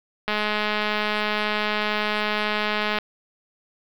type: click train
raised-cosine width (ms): 0.3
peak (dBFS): -8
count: 572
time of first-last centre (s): 0.28-2.986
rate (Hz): 211
effects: low-pass 5000 Hz 12 dB/octave + 7-bit